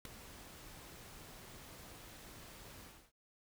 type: noise with ADSR envelope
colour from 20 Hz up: pink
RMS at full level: -42 dBFS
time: 0.05-3.12 s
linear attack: 3 ms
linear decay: 5 ms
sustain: -12 dB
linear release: 290 ms
effects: none